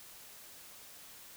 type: silence
effects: white hiss -53 dBFS RMS until 1.36 s